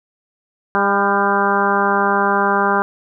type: harmonic tone with a mistuned harmonic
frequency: 200.1 Hz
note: G3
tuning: 36 cents sharp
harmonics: 1 / 2 / 3 / 4 / 5 / 6 / 7 / 8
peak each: -23 / -21 / -25 / -20 / -20 / -21 / -22 / -23 dBFS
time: 0.75-2.82 s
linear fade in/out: 0 ms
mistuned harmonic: 8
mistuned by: -37 cents
effects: none